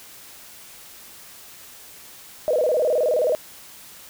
sine tone with vibrato, 554.4 Hz, C#5, in tune, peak -17 dBFS, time 2.48-3.35 s, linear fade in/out 0 ms, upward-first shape square, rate 19 Hz, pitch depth 190 cents each way, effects white hiss -44 dBFS RMS until 4.09 s

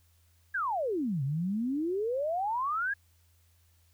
sine exponential two-way sweep, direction down then up, 1690 to 130.1 to 1690 Hz, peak -28 dBFS, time 0.54-2.94 s, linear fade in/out 10 ms, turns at 1.23 s, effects added 84 Hz sine -63 dBFS peak until 3.93 s + white hiss -70 dBFS RMS until 3.93 s

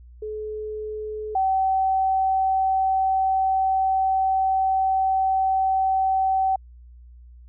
sine tone pair in turn, 428.4 / 765.2 Hz, A4 / G5, -46 / -42 cents, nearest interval minor seventh, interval 1004 cents, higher second, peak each -28 / -18 dBFS, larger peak second, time 0.22-1.35 / 1.35-6.56 s, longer second, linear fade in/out 5 ms, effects added 60 Hz sine -43 dBFS peak until 7.48 s

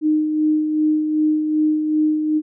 sine tone with tremolo, 307.4 Hz, D#4, 21 cents flat, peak -13 dBFS, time 0.01-2.42 s, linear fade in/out 50 ms, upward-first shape sine, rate 2.6 Hz, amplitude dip 45%, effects none

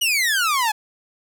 sawtooth exponential sweep, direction down, 2978 to 830.6 Hz, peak -14 dBFS, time 0.01-0.72 s, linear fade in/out 10 ms, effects none

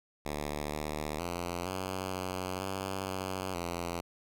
5% pulse tone with pitch steps, 74.1 / 75.7 / 87.1 / 93.9 / 92.6 / 95.8 / 94.2 / 86.2 Hz, D2 / D#2 / F2 / F#2 / F#2 / G2 / F#2 / F2, +16 / -47 / -4 / +26 / +2 / -39 / +32 / -22 cents, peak -23 dBFS, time 0.25-4.01 s, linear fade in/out 10 ms, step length 470 ms, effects none

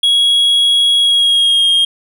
triangle tone with pitch glide, 3322 to 3237 Hz, G#7 to G#7, 0 to -45 cents, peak -7 dBFS, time 0.03-1.85 s, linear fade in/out 5 ms, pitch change -45 cents, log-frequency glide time 0.99-1.68 s, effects none

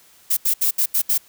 violet noise bursts at uneven times, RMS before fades -18 dBFS, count 6, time 0.3-0.37 / 0.45-0.54 / 0.61-0.71 / 0.78-0.86 / 0.94-1.02 / 1.09-1.18 s, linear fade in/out 10 ms, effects white hiss -52 dBFS RMS until 1.28 s

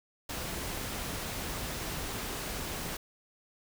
pink noise, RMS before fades -37 dBFS, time 0.29-2.97 s, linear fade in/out 5 ms, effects none

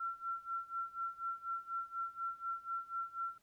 sine tone with tremolo, 1357 Hz, E6, 50 cents sharp, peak -35 dBFS, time 0-3.38 s, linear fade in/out 5 ms, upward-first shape sine, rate 4.1 Hz, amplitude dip 90%, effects pink hiss -75 dBFS RMS until 3.42 s

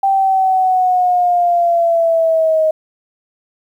sine linear sweep, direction down, 784 to 626 Hz, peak -10 dBFS, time 0.03-2.71 s, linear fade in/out 5 ms, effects 8-bit

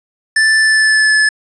square tone with pitch glide, 1760 to 1726.8 Hz, A6 to A6, 0 to -33 cents, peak -9 dBFS, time 0.36-1.29 s, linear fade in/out 5 ms, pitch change -33 cents, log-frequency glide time 0.59-1.15 s, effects resampled to 22050 Hz + 7-bit

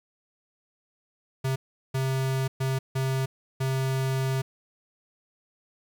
square tone bursts at uneven times, 132.7 Hz, C3, 25 cents sharp, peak -25 dBFS, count 5, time 1.44-1.56 / 1.94-2.48 / 2.6-2.79 / 2.95-3.26 / 3.6-4.42 s, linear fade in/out 10 ms, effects 10-bit

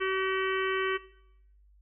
harmonic tone, 380.9 Hz, G4, 50 cents flat, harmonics 1 / 3 / 4 / 5 / 6 / 7 / 8, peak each -29 / -34 / -36 / -36 / -39 / -42 / -41 dBFS, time 0-0.98 s, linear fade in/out 20 ms, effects noise-tail reverb RT60 0.8 s tail -19 dB re dry + added 50 Hz sine -57 dBFS peak until 1.81 s

